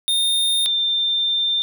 square / sine tone pair in turn, 3644 / 3590 Hz, A#7 / A7, -40 / +34 cents, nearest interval unison, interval 26 cents, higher first, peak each -17 dBFS, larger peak neither, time 0.08-0.66 / 0.66-1.62 s, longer second, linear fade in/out 0 ms, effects none

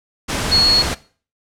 sine tone in noise, 4333 Hz, C#8, 40 cents flat, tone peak -10 dBFS, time 0.51-0.83 s, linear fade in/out 20 ms, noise pink, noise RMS -21 dBFS, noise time 0.28-0.95 s, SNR +8 dB, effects noise-tail reverb RT60 0.4 s tail -18 dB re dry + low-pass 9000 Hz 12 dB/octave

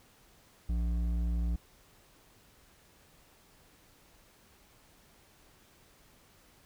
triangle tone with hard clipping, 58.27 Hz, A#1, in tune, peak -30 dBFS, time 0.69-1.56 s, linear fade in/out 5 ms, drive 12 dB, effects pink hiss -62 dBFS RMS until 6.65 s

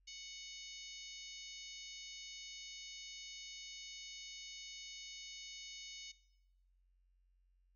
harmonic tone with a mistuned harmonic, 740 Hz, F#5, in tune, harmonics 3 / 4 / 5 / 6 / 7 / 8 / 9, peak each -57 / -55 / -57 / -56 / -57 / -61 / -56 dBFS, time 0.07-6.12 s, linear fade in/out 10 ms, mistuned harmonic 9, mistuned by -29 cents, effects noise-tail reverb RT60 1.0 s tail -20 dB re dry + added 45 Hz sine -70 dBFS peak until 7.75 s

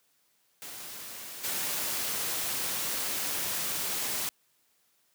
white noise with level steps, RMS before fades -42 / -32 dBFS, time 0.62-4.29 s, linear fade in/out 0 ms, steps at 1.43 s, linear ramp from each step 20 ms, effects white hiss -70 dBFS RMS until 5.14 s + high-pass 100 Hz 12 dB/octave

